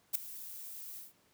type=noise with ADSR envelope; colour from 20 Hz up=violet; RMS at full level=-27 dBFS; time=0.13-1.13 s; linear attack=23 ms; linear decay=4 ms; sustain=-19 dB; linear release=150 ms; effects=pink hiss -69 dBFS RMS until 1.33 s + high-pass 100 Hz 12 dB/octave